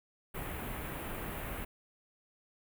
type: band-stop noise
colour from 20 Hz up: pink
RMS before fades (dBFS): -40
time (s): 0.34-1.65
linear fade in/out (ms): 10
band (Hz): 2700 to 11000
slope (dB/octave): 24
effects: none